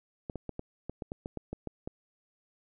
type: clicks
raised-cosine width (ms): 2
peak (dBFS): -23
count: 12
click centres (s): 0.298 / 0.357 / 0.493 / 0.594 / 0.896 / 1.022 / 1.119 / 1.259 / 1.373 / 1.53 / 1.673 / 1.875
effects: none